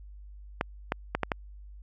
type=clicks; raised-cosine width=0.5 ms; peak=-11 dBFS; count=5; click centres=0.611 / 0.921 / 1.15 / 1.233 / 1.318 s; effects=added 50 Hz sine -44 dBFS peak until 1.82 s